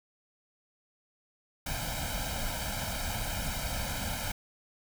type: noise with comb filter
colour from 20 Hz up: pink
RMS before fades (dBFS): -34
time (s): 1.66-4.32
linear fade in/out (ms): 5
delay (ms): 1.3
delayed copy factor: +0.95
effects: none